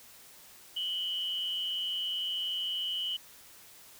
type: tone pair together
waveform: sine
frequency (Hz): 2960 / 3140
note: F#7 / G7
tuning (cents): 0 / +2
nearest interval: minor second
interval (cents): 102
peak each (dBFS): -32 / -37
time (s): 0.76-3.17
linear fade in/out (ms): 10
effects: white hiss -54 dBFS RMS until 3.99 s